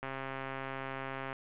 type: click train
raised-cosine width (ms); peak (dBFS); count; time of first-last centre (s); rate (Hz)
0.5; -24; 175; 0.03-1.329; 134
effects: resampled to 8000 Hz + 10-bit